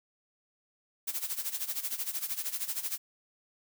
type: noise with tremolo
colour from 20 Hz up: blue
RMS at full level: -32 dBFS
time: 1.07-2.98 s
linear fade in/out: 10 ms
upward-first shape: sine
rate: 13 Hz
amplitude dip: 80%
effects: none